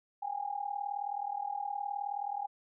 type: tone with amplitude modulation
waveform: sine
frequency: 813 Hz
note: G#5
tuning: 37 cents flat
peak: -30 dBFS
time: 0.22-2.47 s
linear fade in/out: 10 ms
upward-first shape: sine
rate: 39.1 Hz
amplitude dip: 85%
effects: none